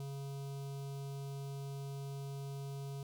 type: tone with notch filter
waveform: square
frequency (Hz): 138.7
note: C#3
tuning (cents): +1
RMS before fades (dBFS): -43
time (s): 0-3.03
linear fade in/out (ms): 2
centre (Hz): 1800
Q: 0.81
effects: none